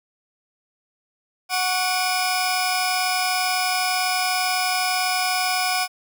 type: tone cluster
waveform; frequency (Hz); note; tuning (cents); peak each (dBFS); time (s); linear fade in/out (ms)
sawtooth; 736 / 1120 / 2407 / 5190; F#5 / C#6 / D7 / E8; -9 / +18 / +42 / -28; -19 / -25 / -24 / -25; 1.49-5.88; 50
effects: none